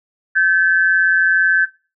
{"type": "tone pair together", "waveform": "sine", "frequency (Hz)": [1544, 1721.9], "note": ["G6", "A6"], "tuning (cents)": [-27, -38], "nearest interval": "major second", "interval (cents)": 189, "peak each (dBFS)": [-12, -15], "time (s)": [0.35, 1.66], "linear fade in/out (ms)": 20, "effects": ["noise-tail reverb RT60 0.3 s tail -17 dB re dry"]}